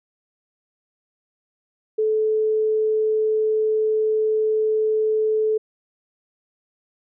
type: tone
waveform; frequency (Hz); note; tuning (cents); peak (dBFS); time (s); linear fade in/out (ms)
sine; 434; A4; -24; -17; 1.98-5.58; 10
effects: none